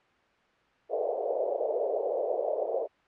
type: band-pass noise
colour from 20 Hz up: white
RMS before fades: -30 dBFS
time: 0.89-2.88 s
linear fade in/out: 50 ms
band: 430 to 650 Hz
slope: 48 dB/octave
effects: white hiss -64 dBFS RMS until 3.07 s + low-pass 2000 Hz 12 dB/octave